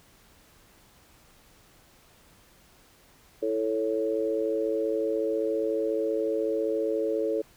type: chord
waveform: sine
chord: A major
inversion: second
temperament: equal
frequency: 329.6 / 440 / 554.4 Hz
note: E4 / A4 / C#5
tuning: 0 / 0 / 0 cents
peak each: -31 / -27 / -30 dBFS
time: 3.42-7.42 s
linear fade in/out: 10 ms
effects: pink hiss -58 dBFS RMS until 7.56 s